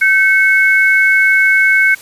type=tone pair together; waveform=sine; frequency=1544.4 / 2198 Hz; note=G6 / C#7; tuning=-26 / -15 cents; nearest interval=tritone; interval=611 cents; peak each=-10 dBFS; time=0.01-1.95 s; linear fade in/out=10 ms; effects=white hiss -37 dBFS RMS until 2.01 s + resampled to 32000 Hz